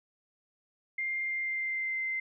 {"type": "tone with pitch glide", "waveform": "sine", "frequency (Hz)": [2108, 2077], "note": ["C7", "C7"], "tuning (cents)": [12, -13], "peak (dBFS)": -30, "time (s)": [0.98, 2.2], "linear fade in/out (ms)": 5, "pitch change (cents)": -25, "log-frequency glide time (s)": [1.21, 1.99], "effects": []}